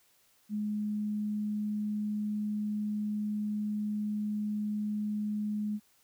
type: tone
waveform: sine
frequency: 210 Hz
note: G#3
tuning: 19 cents sharp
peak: -30 dBFS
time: 0.49-5.8 s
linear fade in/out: 50 ms
effects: white hiss -67 dBFS RMS until 6.03 s